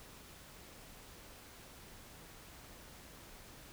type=silence; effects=pink hiss -55 dBFS RMS until 3.72 s